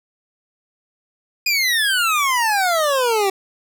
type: exponential sweep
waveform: 25% pulse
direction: down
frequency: 2489 to 379.6 Hz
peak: -12 dBFS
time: 1.46-3.3 s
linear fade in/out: 5 ms
effects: none